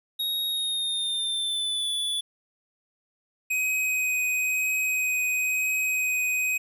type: tone with pitch glide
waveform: square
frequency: 3765 to 3453 Hz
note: A#7 to A7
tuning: +16 to -33 cents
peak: -26 dBFS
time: 0.19-2.21 s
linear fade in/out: 10 ms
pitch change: -149 cents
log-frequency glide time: 0.48-1.9 s
type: tone with vibrato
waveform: square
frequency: 2515 Hz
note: D#7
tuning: 18 cents sharp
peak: -24 dBFS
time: 3.5-6.58 s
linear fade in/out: 10 ms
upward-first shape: triangle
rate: 1 Hz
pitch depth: 10 cents each way
effects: 10-bit